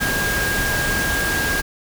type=tone in noise; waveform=sine; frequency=1621 Hz; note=G#6; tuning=42 cents flat; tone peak=-21 dBFS; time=0-1.62 s; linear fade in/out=20 ms; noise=pink; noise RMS=-23 dBFS; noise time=0-1.62 s; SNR=-1 dB; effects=none